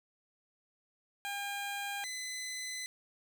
15% pulse tone pair in turn, 805 / 2019 Hz, G5 / B6, +46 / +38 cents, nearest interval octave + major third, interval 1592 cents, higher second, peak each -30 / -32 dBFS, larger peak first, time 1.25-2.04 / 2.04-2.86 s, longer second, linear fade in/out 0 ms, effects none

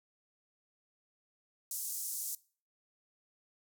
white band-pass noise, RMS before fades -39 dBFS, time 1.71-2.35 s, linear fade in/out 2 ms, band 6200 to 15000 Hz, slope 24 dB/octave, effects noise-tail reverb RT60 0.4 s tail -21 dB re dry

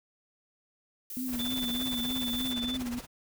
violet noise, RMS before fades -40 dBFS, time 1.1-2.52 s, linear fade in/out 2 ms
sine tone with vibrato, 248 Hz, B3, 7 cents sharp, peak -32 dBFS, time 1.17-2.99 s, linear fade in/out 0 ms, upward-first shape triangle, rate 3.3 Hz, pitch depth 77 cents each way
pink noise with tremolo, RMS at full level -39 dBFS, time 1.27-3.07 s, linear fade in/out 50 ms, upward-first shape sine, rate 17 Hz, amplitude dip 75%
sine tone, 3515 Hz, A7, 2 cents flat, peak -33 dBFS, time 1.39-2.77 s, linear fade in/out 5 ms
effects none

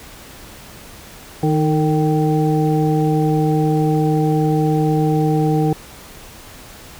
harmonic tone with a mistuned harmonic, 155.6 Hz, D#3, in tune, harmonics 1 / 2 / 3 / 5, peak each -16 / -19 / -21 / -23 dBFS, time 1.43-5.73 s, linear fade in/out 2 ms, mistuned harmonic 3, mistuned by -44 cents, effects pink hiss -39 dBFS RMS until 6.99 s

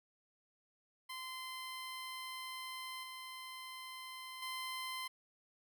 15% pulse tone with level steps, 1035 Hz, C6, 19 cents flat, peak -37 / -40 / -34 dBFS, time 1.09-5.08 s, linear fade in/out 10 ms, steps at 3.03 / 4.42 s, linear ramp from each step 5 ms, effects none

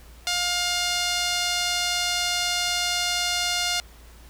sawtooth tone with band-pass filter, 708 Hz, F5, 23 cents sharp, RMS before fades -25 dBFS, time 0.27-3.8 s, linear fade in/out 0 ms, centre 4600 Hz, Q 1.1, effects added 57 Hz sine -46 dBFS peak until 4.29 s + pink hiss -52 dBFS RMS until 4.29 s

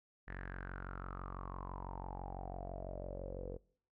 sawtooth tone with low-pass filter sweep, 46 Hz, F#1, 9 cents flat, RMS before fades -45 dBFS, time 0.27-3.58 s, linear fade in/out 20 ms, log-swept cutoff 1800 to 480 Hz, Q 8.5, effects noise-tail reverb RT60 0.6 s tail -23 dB re dry

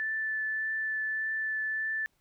sine tone with vibrato, 1754 Hz, A6, 6 cents flat, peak -29 dBFS, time 0-2.06 s, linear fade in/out 0 ms, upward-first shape triangle, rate 1.7 Hz, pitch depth 10 cents each way, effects pink hiss -73 dBFS RMS until 2.2 s

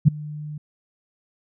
sine tone with ADSR envelope, 150.3 Hz, D3, 40 cents sharp, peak -6 dBFS, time 0.05-0.58 s, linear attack 29 ms, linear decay 8 ms, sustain -24 dB, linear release 6 ms, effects none

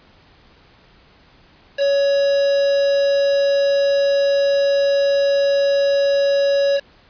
triangle tone with quantisation, 560 Hz, C#5, 18 cents sharp, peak -12 dBFS, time 1.77-6.81 s, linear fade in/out 50 ms, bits 4, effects pink hiss -51 dBFS RMS until 7.09 s + resampled to 11025 Hz

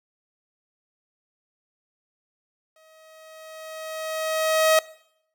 sawtooth tone with exponential growth, 634 Hz, D#5, 32 cents sharp, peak -11 dBFS, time 2.76-4.79 s, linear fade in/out 2 ms, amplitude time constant 440 ms, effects noise-tail reverb RT60 0.7 s tail -20 dB re dry

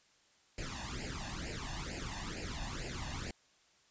pink noise with flanger, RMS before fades -41 dBFS, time 0.58-3.31 s, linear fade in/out 2 ms, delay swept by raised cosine 0.41 to 1.14 ms, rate 2.2 Hz, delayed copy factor +0.85, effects white hiss -68 dBFS RMS until 3.9 s + resampled to 16000 Hz

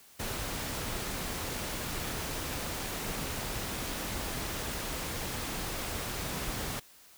pink noise, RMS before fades -36 dBFS, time 0.19-6.8 s, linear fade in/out 10 ms, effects white hiss -57 dBFS RMS until 7.17 s

